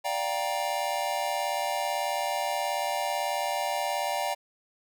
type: chord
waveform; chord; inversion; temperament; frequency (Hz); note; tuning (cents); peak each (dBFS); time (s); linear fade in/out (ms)
square; G minor seventh; second; just; 588 / 705.6 / 784 / 940.8; D5 / F5 / G5 / Bb5; +2 / +18 / 0 / +16; -34 / -34 / -33 / -34; 0.04-4.35; 20
effects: none